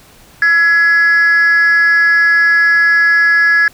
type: tone with frequency modulation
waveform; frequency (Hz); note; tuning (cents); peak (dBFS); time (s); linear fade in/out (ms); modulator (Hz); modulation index
sine; 1685; G#6; +25; -5; 0.42-3.68; 2; 347; 0.36
effects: tanh soft clip ceiling -5 dBFS + pink hiss -43 dBFS RMS until 3.73 s